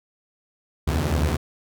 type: tone cluster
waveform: sawtooth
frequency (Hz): 72.8 / 75.7 / 83.5 / 127.7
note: D2 / D#2 / E2 / C3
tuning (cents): -15 / -47 / +23 / -42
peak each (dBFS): -20 / -23 / -21 / -26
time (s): 0.87-1.37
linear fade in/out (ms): 10
effects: none